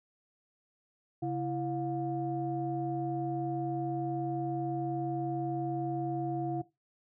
sine tone cluster, 137 / 333.6 / 713 Hz, C#3 / E4 / F5, -20 / +21 / +36 cents, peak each -35 / -33 / -37 dBFS, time 1.22-6.62 s, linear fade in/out 10 ms, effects noise-tail reverb RT60 0.2 s tail -17 dB re dry + tanh soft clip ceiling -21 dBFS

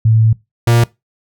sine / 45% pulse tone pair in turn, 111.2 / 117.81 Hz, A2 / A#2, +19 / +19 cents, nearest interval minor second, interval 100 cents, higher second, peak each -7 / -8 dBFS, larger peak first, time 0.05-0.33 / 0.67-0.84 s, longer first, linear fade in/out 5 ms, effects noise-tail reverb RT60 0.2 s tail -21 dB re dry

